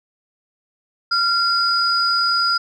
sine tone pair together, 1379 / 4931 Hz, F6 / D#8, -22 / -16 cents, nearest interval octave + minor seventh, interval 2206 cents, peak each -17 / -18 dBFS, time 1.11-2.58 s, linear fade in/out 10 ms, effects tanh soft clip ceiling -7 dBFS

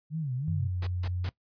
sine tone with vibrato, 142 Hz, C#3, 42 cents sharp, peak -29 dBFS, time 0.1-0.7 s, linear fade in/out 50 ms, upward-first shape sine, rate 3.1 Hz, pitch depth 230 cents each way
sine tone with pitch glide, 94.8 to 89.79 Hz, F#2 to F2, +43 to +49 cents, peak -29 dBFS, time 0.48-1.29 s, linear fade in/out 0 ms, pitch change -94 cents, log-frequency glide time 0.6-0.78 s
pink noise bursts, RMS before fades -40 dBFS, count 3, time 0.82-1.29 s, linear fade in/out 5 ms, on 50 ms, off 160 ms
effects noise-tail reverb RT60 0.1 s tail -19 dB re dry + resampled to 11025 Hz

